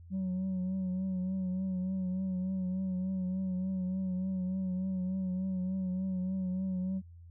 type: tone with vibrato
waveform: sine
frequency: 186.4 Hz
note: F#3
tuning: 13 cents sharp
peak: -28 dBFS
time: 0.1-7.02 s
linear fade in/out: 50 ms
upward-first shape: triangle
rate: 3.4 Hz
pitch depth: 45 cents each way
effects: tanh soft clip ceiling -30 dBFS + added 85 Hz sine -49 dBFS peak until 7.3 s